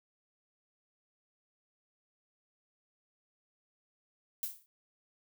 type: noise with exponential decay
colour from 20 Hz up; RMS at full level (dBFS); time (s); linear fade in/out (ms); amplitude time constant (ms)
violet; -33; 4.43-4.66; 0; 49
effects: none